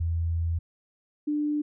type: tone pair in turn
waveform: sine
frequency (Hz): 83.4 / 297.2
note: E2 / D4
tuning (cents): +21 / +21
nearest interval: octave + minor seventh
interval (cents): 2200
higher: second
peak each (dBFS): -24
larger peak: neither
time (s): 0-0.59 / 1.27-1.62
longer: first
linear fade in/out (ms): 10
effects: none